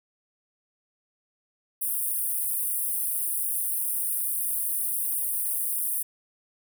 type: high-pass noise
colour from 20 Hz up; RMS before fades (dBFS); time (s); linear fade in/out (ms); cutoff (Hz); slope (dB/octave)
pink; -28; 1.81-6.03; 10; 9000; 96
effects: none